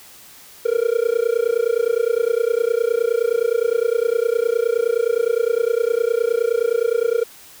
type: tone with amplitude modulation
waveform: triangle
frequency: 466.2 Hz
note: A#4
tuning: in tune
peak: -10 dBFS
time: 0.65-7.24 s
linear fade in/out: 10 ms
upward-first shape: sine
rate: 29.7 Hz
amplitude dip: 100%
effects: white hiss -44 dBFS RMS until 7.6 s